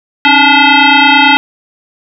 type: tone with frequency modulation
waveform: sine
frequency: 880 Hz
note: A5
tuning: in tune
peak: -3 dBFS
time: 0.25-1.37 s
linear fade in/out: 0 ms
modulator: 577 Hz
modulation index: 4.3
effects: none